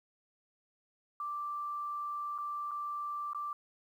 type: tone with dropouts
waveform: sine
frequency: 1174.7 Hz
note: D6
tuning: in tune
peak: -35 dBFS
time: 1.2-3.53 s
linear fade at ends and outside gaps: 2 ms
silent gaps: 2.38-2.385 / 2.711-2.715 / 3.333-3.347 s
effects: 11-bit